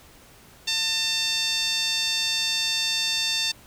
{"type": "tone with band-pass filter", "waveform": "5% pulse", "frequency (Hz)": 900, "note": "A5", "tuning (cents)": 39, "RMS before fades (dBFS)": -25, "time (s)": [0.67, 3.52], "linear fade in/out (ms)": 10, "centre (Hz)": 3800, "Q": 1.9, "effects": ["pink hiss -51 dBFS RMS until 3.66 s"]}